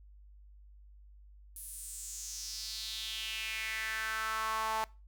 sawtooth tone with high-pass filter sweep, 220 Hz, A3, in tune, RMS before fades -38 dBFS, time 1.56-4.84 s, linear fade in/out 0 ms, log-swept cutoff 11000 to 860 Hz, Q 3.8, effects noise-tail reverb RT60 0.3 s tail -23 dB re dry + added 50 Hz sine -53 dBFS peak until 5.07 s

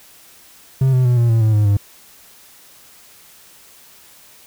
triangle tone with pitch steps, 132.8 / 127.76 / 122.91 / 118.24 / 113.75 / 109.44 / 105.28 / 101.29 Hz, C3 / C3 / B2 / A#2 / A#2 / A2 / G#2 / G#2, +26 / -41 / -8 / +25 / -42 / -9 / +24 / -43 cents, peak -9 dBFS, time 0.81-1.77 s, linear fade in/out 5 ms, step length 120 ms, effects white hiss -46 dBFS RMS until 4.46 s

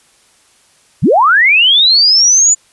sine linear sweep, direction up, 82.41 to 7060 Hz, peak -5 dBFS, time 1.02-2.55 s, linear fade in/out 20 ms, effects white hiss -50 dBFS RMS until 2.72 s + resampled to 24000 Hz

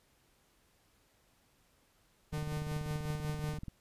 45% pulse tone with tremolo, 150.9 Hz, D3, 47 cents sharp, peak -34 dBFS, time 2.32-3.59 s, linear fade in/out 20 ms, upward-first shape sine, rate 5.4 Hz, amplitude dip 45%
click train, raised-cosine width 5 ms, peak -30 dBFS, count 29, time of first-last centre 2.33-3.683 s, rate 20.7 Hz
effects pink hiss -70 dBFS RMS until 3.8 s + resampled to 32000 Hz

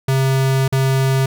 square tone with dropouts, 133.6 Hz, C3, 36 cents sharp, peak -14 dBFS, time 0.08-1.26 s, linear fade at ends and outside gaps 5 ms, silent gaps 0.68-0.724 s, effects none

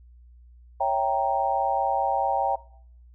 sine chord, C# diminished seventh, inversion none, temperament equal, 554.4 / 659.3 / 784 / 932.3 Hz, C#5 / E5 / G5 / Bb5, 0 / 0 / 0 / 0 cents, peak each -29 / -29 / -24 / -27 dBFS, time 0.8-2.56 s, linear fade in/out 10 ms, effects noise-tail reverb RT60 0.6 s tail -20 dB re dry + added 60 Hz sine -48 dBFS peak until 3.14 s

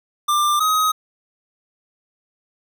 square tone pair in turn, 1189 / 1261.6 Hz, D6 / D#6, +21 / +24 cents, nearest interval minor second, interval 103 cents, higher second, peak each -16 dBFS, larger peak neither, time 0.28-0.6 / 0.6-0.92 s, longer neither, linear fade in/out 10 ms, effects none

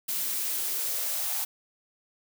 blue noise with high-pass filter sweep, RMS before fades -30 dBFS, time 0.08-1.45 s, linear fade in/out 10 ms, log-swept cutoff 200 to 820 Hz, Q 4.2, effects none

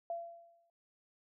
sine tone with exponential decay, 680 Hz, F5, 46 cents flat, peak -34 dBFS, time 0.1-0.7 s, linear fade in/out 2 ms, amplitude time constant 130 ms, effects none

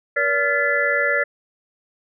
sine tone cluster, 475.6 / 573 / 1388 / 1735 / 2006 Hz, A#4 / D5 / F6 / A6 / B6, +35 / -43 / -11 / -25 / +26 cents, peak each -28 / -23 / -24 / -21 / -23 dBFS, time 0.16-1.24 s, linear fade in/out 10 ms, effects none

